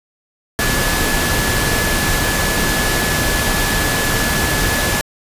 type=tone in noise; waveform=sine; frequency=1715 Hz; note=A6; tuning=45 cents flat; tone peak=-22 dBFS; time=0.59-5.01 s; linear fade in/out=0 ms; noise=pink; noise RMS=-17 dBFS; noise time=0.59-5.01 s; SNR=-8 dB; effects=resampled to 32000 Hz